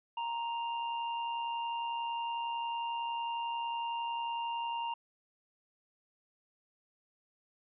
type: tone with amplitude modulation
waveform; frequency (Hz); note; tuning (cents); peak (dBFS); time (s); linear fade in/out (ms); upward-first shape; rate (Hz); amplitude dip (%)
square; 932.3; A#5; 0; -33; 0.17-4.94; 5; sine; 131; 30
effects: resampled to 8000 Hz